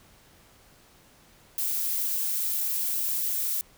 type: noise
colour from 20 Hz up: violet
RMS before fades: -28 dBFS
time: 1.58-3.61 s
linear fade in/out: 0 ms
effects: pink hiss -57 dBFS RMS until 3.77 s